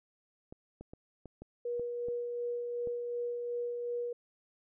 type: clicks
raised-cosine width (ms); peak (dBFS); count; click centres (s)
2; -33; 8; 0.525 / 0.81 / 0.935 / 1.257 / 1.42 / 1.796 / 2.085 / 2.873
type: tone with tremolo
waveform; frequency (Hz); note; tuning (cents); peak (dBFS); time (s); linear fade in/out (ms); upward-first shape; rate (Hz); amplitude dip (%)
sine; 480.3; B4; -48; -32; 1.65-4.13; 5; sine; 2.7; 30
effects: none